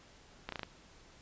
slowing click train, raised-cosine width 0.3 ms, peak -22 dBFS, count 5, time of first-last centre 0.49-0.632 s, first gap 33 ms, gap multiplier 1.05, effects pink hiss -59 dBFS RMS until 1.21 s + resampled to 16000 Hz

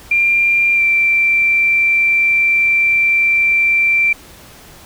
sine tone with pitch glide, 2384 to 2350 Hz, D7 to D7, +25 to +1 cents, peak -10 dBFS, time 0.11-4.13 s, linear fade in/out 5 ms, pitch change -24 cents, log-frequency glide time 0.75-0.81 s, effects pink hiss -40 dBFS RMS until 4.85 s

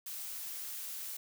blue noise, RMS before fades -42 dBFS, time 0.06-1.17 s, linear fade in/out 5 ms, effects none

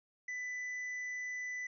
sine tone with tanh clipping, 1993 Hz, B6, 15 cents sharp, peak -39 dBFS, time 0.28-1.67 s, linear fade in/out 5 ms, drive 6 dB, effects resampled to 16000 Hz

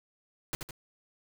pink noise with echo, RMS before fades -33 dBFS, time 0.53-0.55 s, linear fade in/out 0 ms, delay 79 ms, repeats 2, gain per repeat -5 dB, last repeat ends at 0.708 s, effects none

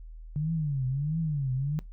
sine tone with vibrato, 144.8 Hz, D3, 24 cents flat, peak -26 dBFS, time 0.36-1.79 s, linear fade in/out 0 ms, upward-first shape triangle, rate 1.5 Hz, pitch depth 240 cents each way, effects noise-tail reverb RT60 0.2 s tail -22 dB re dry + added 40 Hz sine -41 dBFS peak until 1.92 s

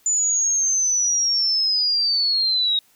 sine linear sweep, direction down, 7040 to 3774 Hz, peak -17 dBFS, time 0.06-2.79 s, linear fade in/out 2 ms, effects white hiss -58 dBFS RMS until 2.95 s

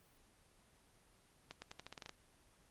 accelerating click train, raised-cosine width 0.2 ms, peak -30 dBFS, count 10, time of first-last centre 1.51-2.094 s, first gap 110 ms, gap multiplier 0.86, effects pink hiss -69 dBFS RMS until 2.7 s + Opus 24 kbps

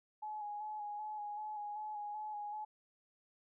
sine tone with vibrato, 841 Hz, G#5, 22 cents sharp, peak -40 dBFS, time 0.22-2.65 s, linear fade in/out 10 ms, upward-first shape square, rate 2.6 Hz, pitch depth 24 cents each way, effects none

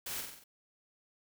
white noise with echo, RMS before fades -40 dBFS, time 0.06-0.21 s, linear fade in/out 5 ms, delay 46 ms, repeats 5, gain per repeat -4 dB, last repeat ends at 0.44 s, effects none

